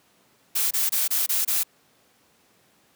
blue noise bursts, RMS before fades -23 dBFS, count 6, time 0.55-1.635 s, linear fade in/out 10 ms, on 160 ms, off 25 ms, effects pink hiss -61 dBFS RMS until 2.95 s + high-pass 150 Hz 12 dB/octave

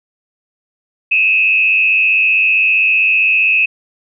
sine tone with frequency modulation, 2580 Hz, E7, 38 cents flat, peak -9 dBFS, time 1.11-3.66 s, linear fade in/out 10 ms, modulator 95.4 Hz, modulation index 0.92, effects none

